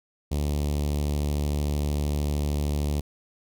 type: tone with notch filter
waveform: sawtooth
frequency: 73.2 Hz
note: D2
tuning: 5 cents flat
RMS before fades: -26 dBFS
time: 0.31-3.01 s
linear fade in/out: 10 ms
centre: 1500 Hz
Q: 0.51
effects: none